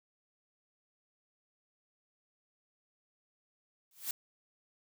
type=noise with exponential growth; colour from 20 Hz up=blue; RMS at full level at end=-32 dBFS; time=3.91-4.11 s; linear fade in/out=2 ms; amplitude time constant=43 ms; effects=none